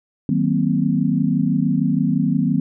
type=chord; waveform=sine; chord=C half-diminished seventh; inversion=first; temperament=just; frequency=156.98 / 188.37 / 235.5 / 261.6 Hz; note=Eb3 / Gb3 / Bb3 / C4; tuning=+16 / +31 / +18 / 0 cents; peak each=-21 dBFS; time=0.29-2.6 s; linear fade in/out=2 ms; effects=none